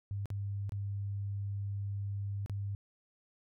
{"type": "tone with dropouts", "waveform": "sine", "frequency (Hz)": 100, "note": "G2", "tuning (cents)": 35, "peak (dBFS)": -34, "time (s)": [0.11, 2.75], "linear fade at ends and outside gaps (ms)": 0, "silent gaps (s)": [[0.257, 0.303], [0.694, 0.721], [2.461, 2.497]], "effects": []}